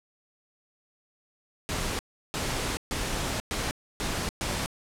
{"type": "noise bursts at uneven times", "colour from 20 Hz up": "pink", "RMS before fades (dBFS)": -30, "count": 6, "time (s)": [[1.69, 1.99], [2.34, 2.77], [2.91, 3.4], [3.51, 3.71], [4, 4.29], [4.41, 4.66]], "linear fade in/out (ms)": 0, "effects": ["low-pass 10000 Hz 12 dB/octave"]}